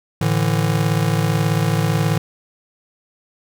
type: chord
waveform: square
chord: A suspended fourth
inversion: none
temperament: just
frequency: 110 / 146.67 / 165 Hz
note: A2 / D3 / E3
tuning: 0 / -2 / +2 cents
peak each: -21 dBFS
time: 0.21-2.18 s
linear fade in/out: 5 ms
effects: none